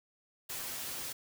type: noise with comb filter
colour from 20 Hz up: white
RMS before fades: -40 dBFS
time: 0.49-1.13 s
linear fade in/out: 10 ms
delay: 7.8 ms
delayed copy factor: +0.6
effects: none